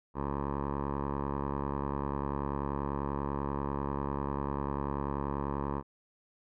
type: tone with low-pass filter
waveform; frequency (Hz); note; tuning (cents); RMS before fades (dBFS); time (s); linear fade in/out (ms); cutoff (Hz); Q
10% pulse; 70.2; C#2; +22; -34; 0.14-5.83; 50; 1000; 2.8
effects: none